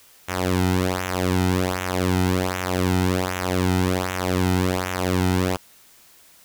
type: tone with flanger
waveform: sawtooth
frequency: 91.8 Hz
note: F#2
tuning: 13 cents flat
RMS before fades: -22 dBFS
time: 0.28-5.57 s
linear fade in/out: 10 ms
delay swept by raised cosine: 0.21 to 1.81 ms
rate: 1.3 Hz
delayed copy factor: -0.8
effects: white hiss -52 dBFS RMS until 6.44 s